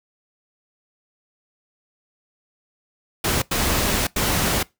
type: noise bursts at uneven times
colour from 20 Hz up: pink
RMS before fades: -21 dBFS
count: 3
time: 3.24-3.42 / 3.51-4.07 / 4.16-4.63 s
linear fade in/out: 5 ms
effects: noise-tail reverb RT60 0.2 s tail -22 dB re dry